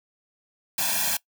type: noise with comb filter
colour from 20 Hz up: white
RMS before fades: -25 dBFS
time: 0.78-1.17 s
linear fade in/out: 5 ms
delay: 1.2 ms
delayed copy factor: +1
effects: noise-tail reverb RT60 0.1 s tail -21 dB re dry + high-pass 150 Hz 12 dB/octave